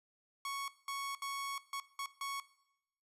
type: tone bursts at uneven times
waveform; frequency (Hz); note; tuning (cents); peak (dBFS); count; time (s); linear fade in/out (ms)
sawtooth; 1108.7; C#6; 0; -34; 6; 0.45-0.68 / 0.88-1.15 / 1.22-1.58 / 1.73-1.8 / 1.99-2.06 / 2.21-2.4; 2
effects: noise-tail reverb RT60 0.8 s tail -18 dB re dry + resampled to 32000 Hz